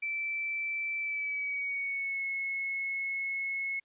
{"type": "tone with pitch glide", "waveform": "sine", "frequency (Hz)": [2328, 2185], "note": ["D7", "C#7"], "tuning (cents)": [-16, -26], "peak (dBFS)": -31, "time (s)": [0.02, 3.8], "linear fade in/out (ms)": 10, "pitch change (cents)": -110, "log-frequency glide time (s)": [0.99, 2.24], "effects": ["white hiss -75 dBFS RMS until 3.84 s", "resampled to 8000 Hz"]}